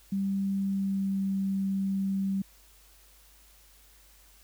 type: tone with pitch glide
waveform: sine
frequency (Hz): 195.9 to 194.32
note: G3 to G3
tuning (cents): -1 to -15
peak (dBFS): -26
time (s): 0.12-2.42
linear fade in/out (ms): 5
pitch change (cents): -14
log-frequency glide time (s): 0.57-1.26
effects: added 50 Hz sine -59 dBFS peak until 4.43 s + white hiss -59 dBFS RMS until 4.43 s